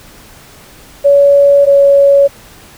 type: tone pair in turn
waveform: sine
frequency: 565 / 560.1 Hz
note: C#5 / C#5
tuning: +33 / +18 cents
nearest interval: unison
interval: 15 cents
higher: first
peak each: -3 dBFS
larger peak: neither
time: 1.04-1.66 / 1.66-2.28 s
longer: neither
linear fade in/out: 20 ms
effects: pink hiss -38 dBFS RMS until 2.77 s